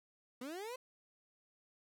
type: linear sweep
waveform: 30% pulse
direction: up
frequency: 235.8 to 523.3 Hz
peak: -40 dBFS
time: 0.41-0.76 s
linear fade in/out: 5 ms
effects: none